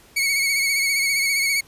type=tone with vibrato; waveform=sawtooth; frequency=2217 Hz; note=C#7; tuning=in tune; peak=-15 dBFS; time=0.16-1.61 s; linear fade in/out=10 ms; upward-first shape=sine; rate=15 Hz; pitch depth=44 cents each way; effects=pink hiss -51 dBFS RMS until 1.67 s + resampled to 32000 Hz